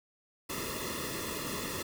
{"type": "noise with comb filter", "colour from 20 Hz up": "pink", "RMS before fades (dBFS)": -37, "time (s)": [0.49, 1.83], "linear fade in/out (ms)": 10, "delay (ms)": 1.3, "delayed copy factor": -0.9, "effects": []}